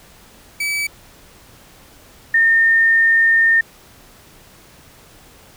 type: tone pair in turn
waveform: 40% pulse / sine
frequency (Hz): 2294 / 1820.7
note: D7 / A#6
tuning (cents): -41 / -41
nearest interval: major third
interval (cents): 400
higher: first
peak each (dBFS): -18 / -10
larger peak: second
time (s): 0.6-0.87 / 2.34-3.61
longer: second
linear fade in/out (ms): 5
effects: pink hiss -46 dBFS RMS until 5.56 s